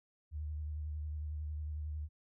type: tone with vibrato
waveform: sine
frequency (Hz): 75.9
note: D#2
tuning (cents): -42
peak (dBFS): -37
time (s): 0.31-2.09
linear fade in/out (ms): 50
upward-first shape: triangle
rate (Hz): 11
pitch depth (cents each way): 42
effects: none